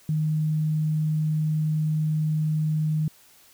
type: tone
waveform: sine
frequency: 154.8 Hz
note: D#3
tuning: 9 cents flat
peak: -21 dBFS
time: 0.09-3.08 s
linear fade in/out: 2 ms
effects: white hiss -55 dBFS RMS until 3.53 s